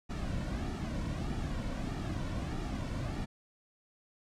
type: noise with flanger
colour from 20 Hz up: brown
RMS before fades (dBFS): -36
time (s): 0.09-3.26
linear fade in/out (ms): 20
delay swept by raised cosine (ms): 1.9 to 2.48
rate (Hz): 1.6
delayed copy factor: -0.6
effects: low-pass 8000 Hz 12 dB/octave